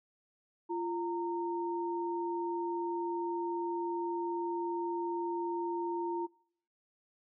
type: tone pair together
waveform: sine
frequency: 345.1 / 921.3 Hz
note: F4 / A#5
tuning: -21 / -21 cents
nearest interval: octave + perfect fourth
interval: 1700 cents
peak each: -34 / -37 dBFS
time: 0.69-6.27 s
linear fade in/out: 20 ms
effects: noise-tail reverb RT60 0.6 s tail -23 dB re dry